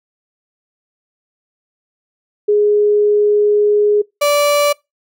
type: tone pair in turn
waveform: sine / 35% pulse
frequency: 416.1 / 581.5 Hz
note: G#4 / D5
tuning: +3 / -17 cents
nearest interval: tritone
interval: 580 cents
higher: second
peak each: -9 dBFS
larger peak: neither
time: 2.48-4.02 / 4.21-4.73 s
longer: first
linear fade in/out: 10 ms
effects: noise-tail reverb RT60 0.2 s tail -24 dB re dry